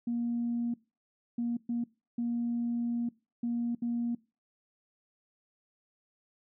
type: tone bursts at uneven times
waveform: sine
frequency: 236.7 Hz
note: A#3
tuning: 27 cents sharp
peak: -28 dBFS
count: 6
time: 0.07-0.74 / 1.38-1.57 / 1.69-1.84 / 2.18-3.09 / 3.43-3.75 / 3.82-4.15 s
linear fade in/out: 5 ms
effects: noise-tail reverb RT60 0.3 s tail -22 dB re dry + tanh soft clip ceiling -24 dBFS